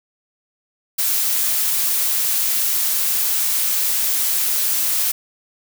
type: noise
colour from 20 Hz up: blue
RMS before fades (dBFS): -19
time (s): 0.98-5.12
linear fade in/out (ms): 10
effects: none